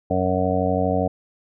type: harmonic tone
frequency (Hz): 92.5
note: F#2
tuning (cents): 0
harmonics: 1 / 2 / 3 / 5 / 6 / 7 / 8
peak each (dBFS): -26 / -26 / -26 / -26 / -26 / -26 / -26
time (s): 0.1-1.08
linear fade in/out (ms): 10
effects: none